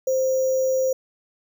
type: tone with sample-and-hold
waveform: sine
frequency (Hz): 523.3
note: C5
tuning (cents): 0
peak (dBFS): -18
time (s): 0.07-0.93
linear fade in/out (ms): 5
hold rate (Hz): 6300
effects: none